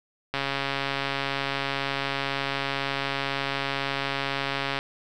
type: click train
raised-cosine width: 0.3 ms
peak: -11 dBFS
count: 615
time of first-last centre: 0.34-4.789 s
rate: 138 Hz
effects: none